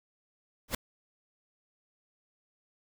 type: noise with exponential growth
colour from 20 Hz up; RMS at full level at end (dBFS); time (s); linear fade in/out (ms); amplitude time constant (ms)
pink; -24; 0.68-0.75; 5; 15
effects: none